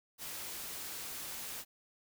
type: noise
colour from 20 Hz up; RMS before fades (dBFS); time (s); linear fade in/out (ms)
white; -43; 0.18-1.65; 50
effects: none